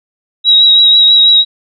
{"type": "tone with vibrato", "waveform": "sine", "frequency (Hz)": 3841, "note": "B7", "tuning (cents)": -49, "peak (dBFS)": -3, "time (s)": [0.44, 1.45], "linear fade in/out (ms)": 50, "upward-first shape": "triangle", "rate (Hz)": 6.1, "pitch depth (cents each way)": 28, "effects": []}